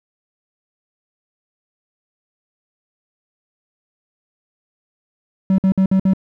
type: tone bursts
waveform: triangle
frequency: 190.6 Hz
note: G3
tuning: 48 cents flat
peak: -9 dBFS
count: 5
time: 5.5-6.135 s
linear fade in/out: 2 ms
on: 83 ms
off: 55 ms
effects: none